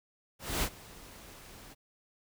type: noise with ADSR envelope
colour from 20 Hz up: pink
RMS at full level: -30 dBFS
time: 0.39-1.75 s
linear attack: 240 ms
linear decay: 63 ms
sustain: -21 dB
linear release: 28 ms
effects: none